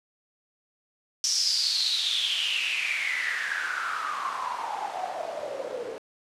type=noise with band-pass filter sweep; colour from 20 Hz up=white; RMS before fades=-29 dBFS; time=1.24-5.98 s; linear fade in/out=0 ms; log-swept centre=5700 to 440 Hz; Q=8.7; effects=low-pass 10000 Hz 12 dB/octave